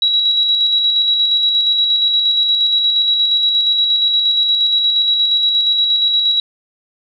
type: tone with tremolo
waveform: sine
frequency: 3884 Hz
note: B7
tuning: 30 cents flat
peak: -10 dBFS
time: 0.02-6.4 s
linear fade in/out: 2 ms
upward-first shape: square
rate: 8.5 Hz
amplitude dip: 30%
effects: none